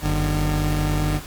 30% pulse tone pair together, 47.63 / 151.2 Hz, G1 / D#3, -49 / -49 cents, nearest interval octave + minor sixth, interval 2000 cents, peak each -19 dBFS, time 0.01-1.21 s, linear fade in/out 50 ms, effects pink hiss -38 dBFS RMS until 1.26 s + MP3 96 kbps

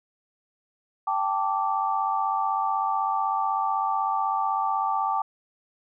sine chord, G suspended second, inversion none, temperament equal with one note detuned, 784 / 880 / 1166.5 Hz, G5 / A5 / D6, 0 / 0 / -12 cents, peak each -27 dBFS, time 1.07-5.22 s, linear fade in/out 5 ms, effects none

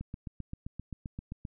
click train, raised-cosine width 5 ms, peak -26 dBFS, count 12, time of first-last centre 0.01-1.452 s, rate 7.63 Hz, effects none

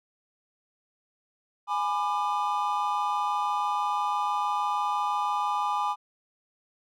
triangle chord, G# diminished, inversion none, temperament just, 830.6 / 996.7 / 1196.1 Hz, G#5 / B5 / D6, 0 / +16 / +31 cents, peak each -27 / -28 / -28 dBFS, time 1.67-5.96 s, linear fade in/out 50 ms, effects none

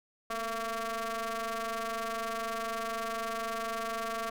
sawtooth ring-modulated tone, 230 Hz, A#3, 23 cents flat, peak -26 dBFS, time 0.3-4.3 s, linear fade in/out 5 ms, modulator 908 Hz, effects none

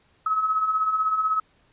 sine beating tone pair, 1270 / 1286 Hz, D#6 / E6, +35 / -43 cents, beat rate 16 Hz, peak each -29 / -21 dBFS, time 0.26-1.4 s, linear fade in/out 5 ms, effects pink hiss -62 dBFS RMS until 1.72 s + resampled to 8000 Hz

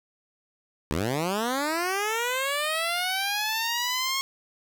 10% pulse linear sweep, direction up, 67.3 to 1091 Hz, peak -17 dBFS, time 0.91-4.21 s, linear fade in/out 0 ms, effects none

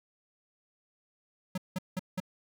square tone bursts, 185 Hz, F#3, in tune, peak -31 dBFS, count 4, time 1.55-2.202 s, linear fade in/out 5 ms, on 28 ms, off 180 ms, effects none

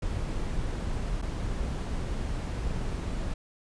brown noise with dropouts, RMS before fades -31 dBFS, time 0.02-3.34 s, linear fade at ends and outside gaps 5 ms, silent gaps 1.217-1.223 s, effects resampled to 22050 Hz

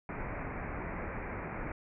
pink low-pass noise, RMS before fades -39 dBFS, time 0.09-1.72 s, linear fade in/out 2 ms, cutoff 2400 Hz, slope 96 dB/octave, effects none

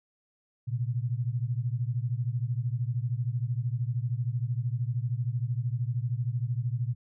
sine beating tone pair, 116.54 / 129.54 Hz, A#2 / C3, 0 / -17 cents, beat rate 13 Hz, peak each -29 / -31 dBFS, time 0.67-6.95 s, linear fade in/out 20 ms, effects none

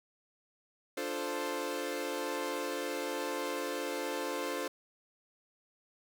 sawtooth chord, D minor seventh, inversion none, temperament equal, 293.7 / 349.2 / 440 / 523.3 Hz, D4 / F4 / A4 / C5, 0 / 0 / 0 / 0 cents, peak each -37 / -37 / -36 / -34 dBFS, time 0.97-4.68 s, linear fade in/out 5 ms, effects none

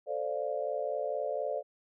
sine chord, D minor seventh, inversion second, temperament equal, 440 / 523.3 / 587.3 / 698.5 Hz, A4 / C5 / D5 / F5, 0 / 0 / 0 / 0 cents, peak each -38 / -36 / -34 / -39 dBFS, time 0.06-1.63 s, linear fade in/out 50 ms, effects none

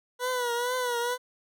20% pulse tone with vibrato, 490 Hz, B4, 14 cents flat, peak -22 dBFS, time 0.19-1.18 s, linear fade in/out 50 ms, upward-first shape triangle, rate 2.2 Hz, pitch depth 75 cents each way, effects none

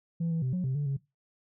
sine tone with pitch steps, 167.2 / 163.9 / 128.8 / 181.4 / 131.2 / 145.1 / 137.8 Hz, E3 / E3 / C3 / F#3 / C3 / D3 / C#3, +25 / -10 / -27 / -34 / +5 / -21 / -10 cents, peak -25 dBFS, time 0.2-0.97 s, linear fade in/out 10 ms, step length 110 ms, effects noise-tail reverb RT60 0.2 s tail -19 dB re dry + tanh soft clip ceiling -25 dBFS

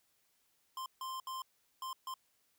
square tone bursts at uneven times, 1046.5 Hz, C6, in tune, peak -40 dBFS, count 5, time 0.77-0.86 / 1.01-1.2 / 1.27-1.42 / 1.82-1.93 / 2.07-2.14 s, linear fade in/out 2 ms, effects white hiss -75 dBFS RMS until 2.58 s

